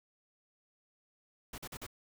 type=noise bursts; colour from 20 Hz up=pink; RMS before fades=-44 dBFS; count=4; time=1.53-1.866 s; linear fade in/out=5 ms; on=51 ms; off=44 ms; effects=none